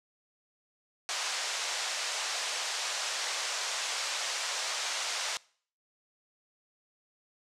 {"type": "band-pass noise", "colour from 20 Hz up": "white", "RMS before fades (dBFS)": -34, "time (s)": [1.09, 5.37], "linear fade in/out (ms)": 0, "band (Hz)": [550, 7100], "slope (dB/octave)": 24, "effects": ["noise-tail reverb RT60 0.5 s tail -23 dB re dry", "low-pass 11000 Hz 12 dB/octave"]}